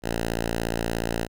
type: tone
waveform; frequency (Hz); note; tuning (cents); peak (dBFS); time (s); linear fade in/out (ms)
5% pulse; 57; A#1; -38; -14; 0.02-1.28; 50
effects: none